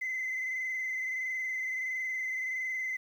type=tone with frequency modulation; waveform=sine; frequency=2048 Hz; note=C7; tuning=38 cents flat; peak=-30 dBFS; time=0.01-2.97 s; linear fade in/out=10 ms; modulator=21.5 Hz; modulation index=2.1; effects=tanh soft clip ceiling -28 dBFS + 10-bit